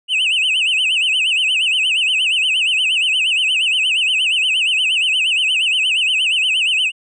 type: tone with vibrato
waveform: triangle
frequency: 2781 Hz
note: F7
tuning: 8 cents flat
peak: -12 dBFS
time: 0.08-6.92 s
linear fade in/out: 50 ms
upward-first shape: sine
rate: 8.5 Hz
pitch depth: 180 cents each way
effects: resampled to 22050 Hz